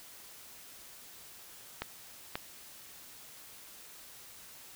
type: clicks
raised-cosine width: 0.3 ms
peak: -18 dBFS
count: 2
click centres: 1.82 / 2.355 s
effects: white hiss -52 dBFS RMS until 4.75 s